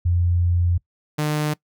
sine / sawtooth tone pair in turn, 87.31 / 150.92 Hz, F2 / D3, 0 / +48 cents, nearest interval major sixth, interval 948 cents, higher second, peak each -16 dBFS, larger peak neither, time 0.05-0.78 / 1.18-1.54 s, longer first, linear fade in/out 10 ms, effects noise-tail reverb RT60 0.1 s tail -22 dB re dry

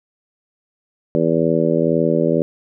harmonic tone, 82 Hz, E2, 9 cents flat, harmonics 2 / 3 / 4 / 5 / 6 / 7, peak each -21 / -21 / -21 / -21 / -21 / -21 dBFS, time 1.15-2.42 s, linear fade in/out 0 ms, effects none

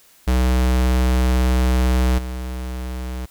square tone with level steps, 63 Hz, B1, 35 cents sharp, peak -15 / -26 dBFS, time 0.27-3.26 s, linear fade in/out 10 ms, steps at 2.18 s, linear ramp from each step 5 ms, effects white hiss -52 dBFS RMS until 3.3 s

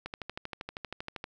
click train, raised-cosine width 0.3 ms, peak -21 dBFS, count 16, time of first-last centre 0.06-1.241 s, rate 12.7 Hz, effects none

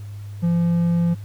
triangle tone, 170.9 Hz, F3, 37 cents flat, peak -14 dBFS, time 0.42-1.15 s, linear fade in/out 20 ms, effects added 102 Hz sine -31 dBFS peak until 1.24 s + pink hiss -52 dBFS RMS until 1.24 s

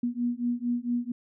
sine beating tone pair, 239.1 / 243.5 Hz, A#3 / B3, +44 / -24 cents, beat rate 4.4 Hz, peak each -29 dBFS, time 0.03-1.12 s, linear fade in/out 5 ms, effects none

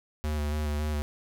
square tone with vibrato, 75 Hz, D2, 37 cents sharp, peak -28 dBFS, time 0.24-1.02 s, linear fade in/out 0 ms, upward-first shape square, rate 3.6 Hz, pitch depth 22 cents each way, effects none

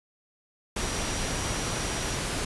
sine tone in noise, 5780 Hz, F#8, 41 cents flat, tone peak -40 dBFS, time 0.8-2.17 s, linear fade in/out 5 ms, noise pink, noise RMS -30 dBFS, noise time 0.76-2.45 s, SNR -13 dB, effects resampled to 24000 Hz

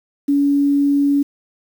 sine tone with quantisation, 283.3 Hz, C#4, 38 cents sharp, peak -12 dBFS, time 0.28-1.23 s, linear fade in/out 10 ms, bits 7, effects none

